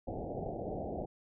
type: low-pass noise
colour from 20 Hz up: white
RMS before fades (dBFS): -39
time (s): 0.07-1.06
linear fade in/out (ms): 10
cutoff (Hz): 780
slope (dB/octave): 96
effects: none